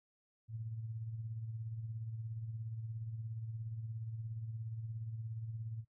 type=tone with tremolo; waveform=sine; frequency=112.3 Hz; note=A2; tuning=36 cents sharp; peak=-38 dBFS; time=0.48-5.85 s; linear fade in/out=50 ms; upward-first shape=sine; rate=17 Hz; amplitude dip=50%; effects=noise-tail reverb RT60 0.1 s tail -22 dB re dry